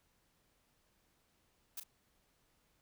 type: noise with echo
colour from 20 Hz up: blue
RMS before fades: -43 dBFS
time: 1.77-1.8 s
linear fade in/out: 5 ms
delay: 36 ms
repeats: 1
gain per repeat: -8 dB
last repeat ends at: 1.836 s
effects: pink hiss -75 dBFS RMS until 2.81 s